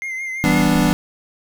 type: tone with vibrato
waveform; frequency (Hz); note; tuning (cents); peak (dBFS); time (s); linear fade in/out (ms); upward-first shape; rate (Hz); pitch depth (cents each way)
triangle; 2093; C7; 0; -22; 0.02-0.62; 0; triangle; 5.9; 44
type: chord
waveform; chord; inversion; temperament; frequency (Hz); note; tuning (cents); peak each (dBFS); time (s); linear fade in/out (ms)
square; E minor seventh; none; equal; 164.81 / 196 / 246.9 / 293.7; E3 / G3 / B3 / D4; 0 / 0 / 0 / 0; -20; 0.44-0.93; 0
type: noise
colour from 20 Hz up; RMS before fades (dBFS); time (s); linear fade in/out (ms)
brown; -29; 0.45-0.92; 10
effects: none